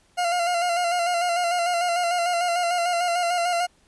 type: tone with vibrato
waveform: 40% pulse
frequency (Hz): 699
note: F5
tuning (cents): +1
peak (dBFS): -20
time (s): 0.17-3.67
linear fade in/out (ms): 20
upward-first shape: square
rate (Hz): 6.7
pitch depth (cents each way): 36
effects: pink hiss -61 dBFS RMS until 3.87 s + resampled to 24000 Hz